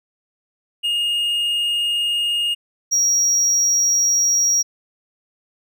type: tone pair in turn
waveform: triangle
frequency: 2847 / 5669 Hz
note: F7 / F8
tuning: +33 / +25 cents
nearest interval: octave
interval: 1192 cents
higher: second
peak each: -16 / -13 dBFS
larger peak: second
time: 0.83-2.55 / 2.91-4.63 s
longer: neither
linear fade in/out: 20 ms
effects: none